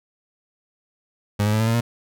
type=tone with pitch steps; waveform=30% pulse; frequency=103.1 / 105.88 / 108.73 / 111.65 / 114.66 / 117.75 Hz; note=G#2 / G#2 / A2 / A2 / A#2 / A#2; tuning=-12 / +34 / -20 / +26 / -28 / +18 cents; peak=-15 dBFS; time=1.39-1.81 s; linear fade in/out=10 ms; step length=70 ms; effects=none